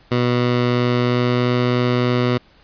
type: tone with pitch glide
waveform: 15% pulse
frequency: 122.6 to 123.45 Hz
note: B2 to B2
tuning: -12 to 0 cents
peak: -9 dBFS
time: 0.11-2.38 s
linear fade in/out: 10 ms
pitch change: +12 cents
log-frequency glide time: 0.92-1.53 s
effects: pink hiss -52 dBFS RMS until 2.63 s + resampled to 11025 Hz